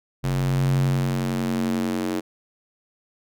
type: tone with high-pass filter sweep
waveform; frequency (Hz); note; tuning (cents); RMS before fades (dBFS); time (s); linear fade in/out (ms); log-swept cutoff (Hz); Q
square; 45.54; F#1; -27; -23; 0.23-2.21; 20; 100 to 300; 3.5
effects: none